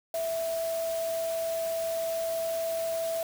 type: tone in noise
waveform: sine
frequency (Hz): 659.3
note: E5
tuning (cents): 0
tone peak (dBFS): -28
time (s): 0.14-3.23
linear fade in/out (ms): 2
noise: white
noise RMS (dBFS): -41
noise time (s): 0.14-3.23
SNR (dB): +10
effects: none